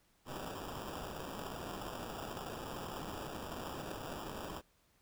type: noise with sample-and-hold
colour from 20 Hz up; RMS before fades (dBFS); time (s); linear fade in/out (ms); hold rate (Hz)
blue; -44; 0.25-4.62; 50; 2100
effects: pink hiss -72 dBFS RMS until 5.01 s